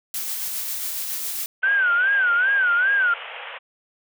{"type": "noise with tremolo", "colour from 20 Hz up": "blue", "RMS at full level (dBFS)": -27, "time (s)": [0.14, 1.46], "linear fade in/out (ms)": 2, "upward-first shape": "sine", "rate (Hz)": 7.3, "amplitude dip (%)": 25}
{"type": "band-pass noise", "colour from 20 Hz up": "white", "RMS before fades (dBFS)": -36, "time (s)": [1.62, 3.59], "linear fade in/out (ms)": 20, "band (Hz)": [460, 3200], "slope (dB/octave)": 96}
{"type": "tone with vibrato", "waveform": "sine", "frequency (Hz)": 1509, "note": "F#6", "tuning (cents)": 34, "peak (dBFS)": -16, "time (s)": [1.63, 3.14], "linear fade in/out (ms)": 5, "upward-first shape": "sine", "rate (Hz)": 2.5, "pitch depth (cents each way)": 140}
{"effects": []}